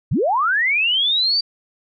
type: linear sweep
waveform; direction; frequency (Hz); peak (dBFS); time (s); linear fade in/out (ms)
sine; up; 79.1 to 4699; -15; 0.11-1.41; 10
effects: none